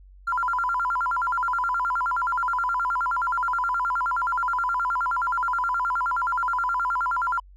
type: tone with vibrato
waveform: triangle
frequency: 1175 Hz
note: D6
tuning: 1 cent sharp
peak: -18 dBFS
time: 0.27-7.4 s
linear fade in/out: 10 ms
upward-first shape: square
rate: 9.5 Hz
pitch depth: 280 cents each way
effects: tanh soft clip ceiling -20 dBFS + added 47 Hz sine -46 dBFS peak until 7.56 s